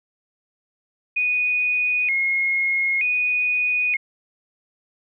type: tone with vibrato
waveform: sine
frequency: 2311 Hz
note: D7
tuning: 28 cents flat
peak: -18 dBFS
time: 1.16-3.97 s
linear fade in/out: 10 ms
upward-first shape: square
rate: 0.54 Hz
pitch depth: 120 cents each way
effects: none